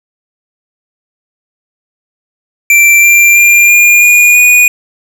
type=tone with pitch steps; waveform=square; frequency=2349 / 2371 / 2393 / 2415 / 2437 / 2460 Hz; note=D7 / D7 / D7 / D7 / D#7 / D#7; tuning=0 / +16 / +32 / +48 / -37 / -20 cents; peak=-3 dBFS; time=2.7-4.68 s; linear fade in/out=2 ms; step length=330 ms; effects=none